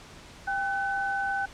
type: tone pair together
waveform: sine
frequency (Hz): 792 / 1511.2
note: G5 / F#6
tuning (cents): +18 / +36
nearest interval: major seventh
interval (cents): 1118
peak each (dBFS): -29 / -29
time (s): 0.47-1.46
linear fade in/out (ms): 10
effects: pink hiss -48 dBFS RMS until 1.53 s + low-pass 7000 Hz 12 dB/octave